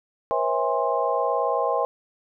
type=tone cluster; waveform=sine; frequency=484.4 / 543 / 651 / 817 / 1053 Hz; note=B4 / C#5 / E5 / G#5 / C6; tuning=-34 / -36 / -22 / -29 / +11 cents; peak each=-27 dBFS; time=0.31-1.85 s; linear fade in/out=0 ms; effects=none